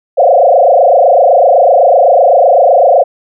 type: tone with frequency modulation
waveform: sine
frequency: 622.3 Hz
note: D#5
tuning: in tune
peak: -3 dBFS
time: 0.17-3.04 s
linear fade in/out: 20 ms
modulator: 27.9 Hz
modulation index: 3.9
effects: none